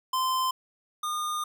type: tone pair in turn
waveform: square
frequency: 1035 / 1218.1 Hz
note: C6 / D#6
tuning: -19 / -37 cents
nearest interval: minor third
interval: 282 cents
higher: second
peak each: -25 / -29 dBFS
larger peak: first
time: 0.13-0.51 / 1.03-1.44 s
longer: second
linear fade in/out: 5 ms
effects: none